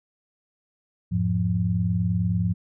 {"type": "tone cluster", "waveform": "sine", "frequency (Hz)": [86.4, 106.4, 175.7], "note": ["F2", "G#2", "F3"], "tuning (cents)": [-18, 42, 11], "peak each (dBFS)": [-28, -24, -24], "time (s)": [1.11, 2.54], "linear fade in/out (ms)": 20, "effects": []}